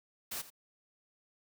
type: noise with echo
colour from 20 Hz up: white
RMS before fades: -39 dBFS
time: 0.31-0.42 s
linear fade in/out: 10 ms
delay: 84 ms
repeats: 1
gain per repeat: -15 dB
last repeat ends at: 0.504 s
effects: none